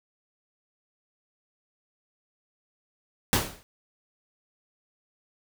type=noise with exponential decay; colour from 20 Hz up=pink; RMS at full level=-19 dBFS; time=3.33-3.63 s; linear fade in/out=0 ms; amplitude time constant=64 ms; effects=none